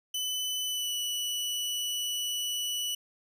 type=tone with pitch glide; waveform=sawtooth; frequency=3006 to 2956 Hz; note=F#7 to F#7; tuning=+27 to -2 cents; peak=-27 dBFS; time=0.14-2.95 s; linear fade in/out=5 ms; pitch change=-29 cents; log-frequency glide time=0.66-0.93 s; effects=none